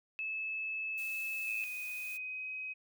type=tone; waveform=sine; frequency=2606 Hz; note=E7; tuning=20 cents flat; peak=-35 dBFS; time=0.19-1.64 s; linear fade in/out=0 ms
type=noise; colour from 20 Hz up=blue; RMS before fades=-50 dBFS; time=0.97-2.18 s; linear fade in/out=20 ms
type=tone with pitch glide; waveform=sine; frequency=2496 to 2529 Hz; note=D#7 to D#7; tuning=+5 to +28 cents; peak=-38 dBFS; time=1.46-2.74 s; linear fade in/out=20 ms; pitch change=+23 cents; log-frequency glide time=1.94-2.5 s
effects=none